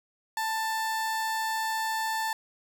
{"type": "tone", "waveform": "30% pulse", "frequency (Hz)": 886, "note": "A5", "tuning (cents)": 12, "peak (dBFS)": -25, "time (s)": [0.37, 2.33], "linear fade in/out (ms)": 2, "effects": []}